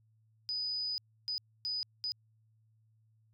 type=tone bursts at uneven times; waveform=sine; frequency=4978 Hz; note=D#8; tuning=in tune; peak=-33 dBFS; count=4; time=0.49-0.98 / 1.28-1.38 / 1.65-1.83 / 2.04-2.12 s; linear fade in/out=0 ms; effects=added 110 Hz sine -66 dBFS peak until 3.33 s